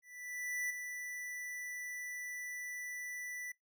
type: tone with ADSR envelope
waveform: square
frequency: 1975.5 Hz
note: B6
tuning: in tune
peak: -35 dBFS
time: 0.02-3.52 s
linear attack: 680 ms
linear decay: 8 ms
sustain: -7 dB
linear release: 6 ms
effects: noise-tail reverb RT60 0.2 s tail -26 dB re dry